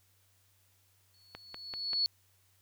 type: tone with exponential growth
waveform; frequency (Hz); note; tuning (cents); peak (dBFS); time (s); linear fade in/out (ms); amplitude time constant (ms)
sine; 4402; C#8; -13; -25; 1.14-2.06; 0; 200
type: click train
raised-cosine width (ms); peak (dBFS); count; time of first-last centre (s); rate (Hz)
0.3; -26; 4; 1.35-1.933; 5.15
effects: added 95 Hz sine -70 dBFS peak until 2.61 s + white hiss -70 dBFS RMS until 2.61 s